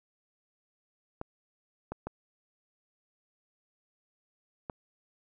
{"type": "clicks", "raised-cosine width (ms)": 1, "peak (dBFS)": -22, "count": 4, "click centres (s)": [1.214, 1.92, 2.07, 4.698], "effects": []}